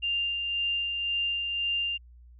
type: tone with tremolo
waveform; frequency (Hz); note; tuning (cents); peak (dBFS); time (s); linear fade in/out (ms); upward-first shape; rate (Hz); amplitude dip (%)
sine; 2794; F7; 0; -25; 0.02-1.98; 20; sine; 1.9; 35
effects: added 60 Hz sine -49 dBFS peak until 2.39 s